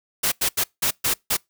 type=noise bursts at uneven times; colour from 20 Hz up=white; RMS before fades=-21 dBFS; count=6; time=0.23-0.32 / 0.41-0.49 / 0.57-0.64 / 0.82-0.91 / 1.04-1.14 / 1.3-1.37 s; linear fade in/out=10 ms; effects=noise-tail reverb RT60 0.2 s tail -26 dB re dry